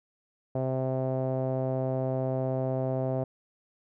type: tone with low-pass filter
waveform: sawtooth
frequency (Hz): 130.81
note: C3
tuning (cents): 0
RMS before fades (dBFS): -29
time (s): 0.55-3.24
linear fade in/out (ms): 5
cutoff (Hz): 630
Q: 4.1
effects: none